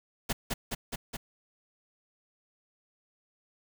pink noise with echo, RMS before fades -29 dBFS, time 0.29-0.33 s, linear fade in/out 10 ms, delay 210 ms, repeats 4, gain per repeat -2 dB, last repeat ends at 1.17 s, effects none

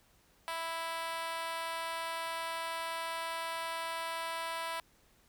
5% pulse tone with high-pass filter, 329.6 Hz, E4, in tune, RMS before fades -38 dBFS, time 0.48-4.8 s, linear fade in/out 0 ms, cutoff 820 Hz, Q 6.6, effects pink hiss -67 dBFS RMS until 5.28 s

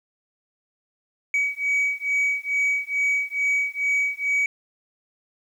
sine beating tone pair, 2267 / 2269.3 Hz, C#7 / C#7, +38 / +40 cents, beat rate 2.3 Hz, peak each -22 dBFS, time 1.34-4.46 s, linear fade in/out 2 ms, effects tanh soft clip ceiling -17 dBFS + 9-bit

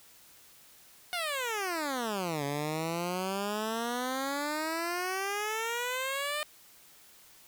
10% pulse exponential two-way sweep, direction down then up, 730 to 140 to 608 Hz, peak -23 dBFS, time 1.13-6.43 s, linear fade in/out 0 ms, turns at 2.44 s, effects white hiss -57 dBFS RMS until 7.47 s

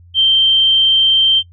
sine tone, 3136 Hz, G7, in tune, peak -8 dBFS, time 0.14-1.43 s, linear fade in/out 50 ms, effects noise-tail reverb RT60 0.1 s tail -22 dB re dry + added 87 Hz sine -40 dBFS peak until 1.52 s

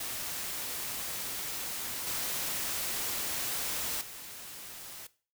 white noise with level steps, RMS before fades -37 / -34 / -45 dBFS, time 0-5.07 s, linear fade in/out 5 ms, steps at 2.07 / 4.01 s, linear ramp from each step 2 ms, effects noise-tail reverb RT60 0.4 s tail -18 dB re dry

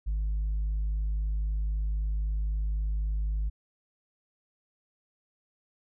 sine tone, 51.91 Hz, G#1, in tune, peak -24 dBFS, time 0.06-3.5 s, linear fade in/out 20 ms, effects tanh soft clip ceiling -25 dBFS

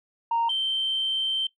sine tone pair in turn, 927 / 3118 Hz, A#5 / G7, -10 / -10 cents, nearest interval octave + major sixth, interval 2100 cents, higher second, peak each -20 / -22 dBFS, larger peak first, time 0.31-0.49 / 0.49-1.47 s, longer second, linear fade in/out 5 ms, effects noise-tail reverb RT60 0.1 s tail -17 dB re dry + tanh soft clip ceiling -18 dBFS

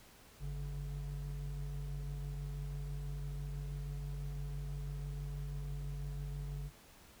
triangle tone pair together, 49.63 / 142.8 Hz, G1 / D3, +22 / -48 cents, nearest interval octave + tritone, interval 1830 cents, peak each -39 / -40 dBFS, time 0.39-6.71 s, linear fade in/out 50 ms, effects pink hiss -60 dBFS RMS until 7.2 s

